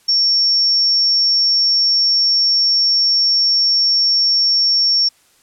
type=tone; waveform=sine; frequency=5480 Hz; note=F8; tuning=34 cents flat; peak=-11 dBFS; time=0.08-5.09 s; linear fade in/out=10 ms; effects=white hiss -54 dBFS RMS until 5.42 s + low-pass 11000 Hz 12 dB/octave